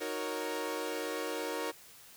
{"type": "chord", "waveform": "sawtooth", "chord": "D# minor seventh", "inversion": "none", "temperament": "equal with one note detuned", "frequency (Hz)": [311.1, 368.9, 466.2, 554.4], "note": ["D#4", "F#4", "A#4", "C#5"], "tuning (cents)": [0, -5, 0, 0], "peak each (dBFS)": [-37, -38, -34, -37], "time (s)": [0, 1.72], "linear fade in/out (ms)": 20, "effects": ["white hiss -55 dBFS RMS until 2.16 s"]}